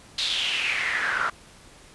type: noise with band-pass filter sweep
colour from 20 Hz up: pink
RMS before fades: -26 dBFS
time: 0.18-1.3 s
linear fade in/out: 5 ms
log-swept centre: 4000 to 1300 Hz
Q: 5.4
effects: pink hiss -50 dBFS RMS until 1.94 s + resampled to 24000 Hz